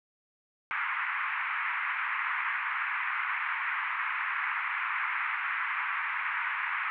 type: band-pass noise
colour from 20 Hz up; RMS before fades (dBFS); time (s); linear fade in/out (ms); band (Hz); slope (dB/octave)
white; -32; 0.71-6.9; 0; 980 to 2300; 48
effects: none